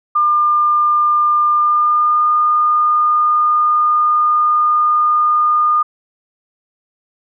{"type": "tone with pitch glide", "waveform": "sine", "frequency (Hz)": [1200, 1217.5], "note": ["D6", "D#6"], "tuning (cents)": [37, -38], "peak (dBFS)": -10, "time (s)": [0.15, 5.83], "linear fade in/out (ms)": 10, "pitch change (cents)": 25, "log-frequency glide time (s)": [1.55, 2.29], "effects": []}